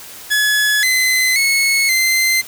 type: tone with pitch steps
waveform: sawtooth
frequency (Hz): 1700 / 2041 / 2191 / 2074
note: G#6 / C7 / C#7 / C7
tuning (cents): +40 / -44 / -21 / -16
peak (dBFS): -9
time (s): 0.3-2.42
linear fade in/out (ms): 20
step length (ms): 530
effects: white hiss -35 dBFS RMS until 2.47 s